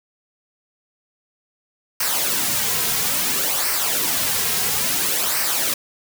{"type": "noise with flanger", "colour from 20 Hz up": "white", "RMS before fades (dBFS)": -21, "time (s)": [2, 5.74], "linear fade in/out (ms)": 5, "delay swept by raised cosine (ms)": [0.28, 3.48], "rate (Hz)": 0.59, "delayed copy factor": -0.6, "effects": []}